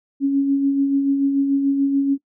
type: tone with tremolo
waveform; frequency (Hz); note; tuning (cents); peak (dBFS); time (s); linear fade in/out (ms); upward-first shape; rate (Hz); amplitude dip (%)
sine; 276.9; C#4; -2; -13; 0.2-2.18; 50; sine; 6.9; 40
effects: noise-tail reverb RT60 0.1 s tail -18 dB re dry